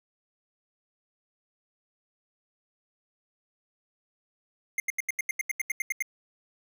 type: tone bursts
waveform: square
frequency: 2110 Hz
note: C7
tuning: 14 cents sharp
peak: -26 dBFS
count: 13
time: 4.78-6.024 s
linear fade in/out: 2 ms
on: 20 ms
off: 82 ms
effects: none